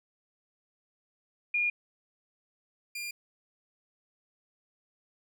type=tone pair in turn; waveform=sine / sawtooth; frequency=2426 / 2400 Hz; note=D#7 / D7; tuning=-44 / +37 cents; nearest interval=unison; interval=19 cents; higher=first; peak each=-25 / -32 dBFS; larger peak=first; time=1.54-1.7 / 2.95-3.11 s; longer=neither; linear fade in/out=5 ms; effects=none